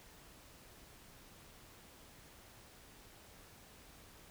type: silence
effects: pink hiss -59 dBFS RMS until 4.3 s